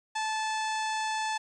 harmonic tone with a mistuned harmonic, 872 Hz, A5, 16 cents flat, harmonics 1 / 2 / 3 / 4 / 5 / 6 / 7 / 8 / 9 / 10, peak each -30 / -36 / -40 / -42 / -44 / -46 / -47 / -48 / -49 / -50 dBFS, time 0.15-1.38 s, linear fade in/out 10 ms, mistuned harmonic 7, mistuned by +45 cents, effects 11-bit

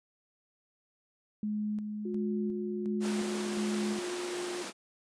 sine tone with tremolo, 210.9 Hz, G#3, 27 cents sharp, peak -30 dBFS, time 1.43-3.99 s, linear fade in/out 2 ms, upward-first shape square, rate 1.4 Hz, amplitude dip 40%
sine tone with pitch glide, 359.3 to 355.8 Hz, F4 to F4, +49 to +32 cents, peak -35 dBFS, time 2.05-4.63 s, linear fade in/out 5 ms, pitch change -17 cents, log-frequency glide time 3.44-3.5 s
pink high-pass noise, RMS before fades -40 dBFS, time 3-4.73 s, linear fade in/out 50 ms, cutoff 230 Hz, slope 24 dB/octave
effects resampled to 22050 Hz

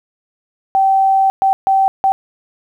sine tone bursts at uneven times, 774 Hz, G5, 22 cents flat, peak -9 dBFS, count 4, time 0.75-1.3 / 1.42-1.53 / 1.67-1.88 / 2.04-2.12 s, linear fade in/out 0 ms, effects 8-bit

